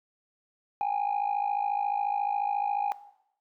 sine tone with amplitude modulation, 816 Hz, G#5, 31 cents flat, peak -20 dBFS, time 0.81-2.92 s, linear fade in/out 0 ms, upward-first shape sine, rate 54.2 Hz, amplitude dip 90%, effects noise-tail reverb RT60 0.8 s tail -18 dB re dry + tanh soft clip ceiling -22 dBFS

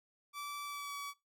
sawtooth tone with pitch glide, 1159 to 1139.1 Hz, D6 to C#6, -23 to +47 cents, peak -37 dBFS, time 0.33-1.14 s, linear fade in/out 50 ms, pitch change -30 cents, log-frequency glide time 0.65-0.94 s, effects noise-tail reverb RT60 0.2 s tail -20 dB re dry

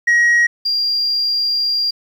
sine tone pair in turn, 1896 / 4778 Hz, A#6 / D8, +29 / +29 cents, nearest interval octave + major third, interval 1600 cents, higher second, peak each -7 / -14 dBFS, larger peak first, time 0.07-0.47 / 0.65-1.91 s, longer second, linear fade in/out 10 ms, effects tanh soft clip ceiling -9 dBFS + 8-bit

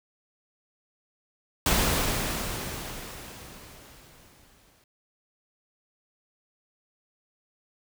pink noise with exponential decay, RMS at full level -22 dBFS, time 1.66-4.84 s, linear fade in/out 2 ms, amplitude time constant 690 ms, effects none

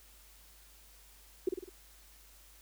sine tone with echo, 369.7 Hz, F#4, 1 cent flat, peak -25 dBFS, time 1.47-1.49 s, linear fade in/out 5 ms, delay 51 ms, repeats 4, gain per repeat -5 dB, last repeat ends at 1.694 s, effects added 50 Hz sine -60 dBFS peak until 2.61 s + white hiss -60 dBFS RMS until 2.61 s

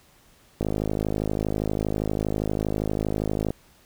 click train, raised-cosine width 2 ms, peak -12 dBFS, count 153, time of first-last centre 0.61-3.505 s, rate 52.5 Hz, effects pink hiss -57 dBFS RMS until 3.85 s

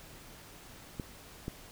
clicks, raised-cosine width 3 ms, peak -23 dBFS, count 2, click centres 0.998 / 1.481 s, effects pink hiss -52 dBFS RMS until 1.71 s

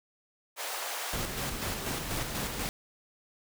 pink high-pass noise, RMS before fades -36 dBFS, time 0.56-1.17 s, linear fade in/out 50 ms, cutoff 550 Hz, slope 24 dB/octave
pink noise with tremolo, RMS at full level -33 dBFS, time 1.13-2.69 s, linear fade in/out 0 ms, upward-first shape square, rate 4.1 Hz, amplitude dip 35%
effects none

